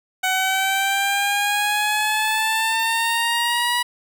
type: exponential sweep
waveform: 15% pulse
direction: up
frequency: 747 to 972 Hz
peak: -12 dBFS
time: 0.23-3.83 s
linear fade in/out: 10 ms
effects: none